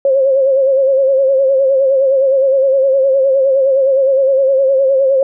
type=tone with vibrato; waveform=sine; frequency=538 Hz; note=C5; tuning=48 cents sharp; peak=-8 dBFS; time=0.05-5.23 s; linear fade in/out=2 ms; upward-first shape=sine; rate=9.7 Hz; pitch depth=55 cents each way; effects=none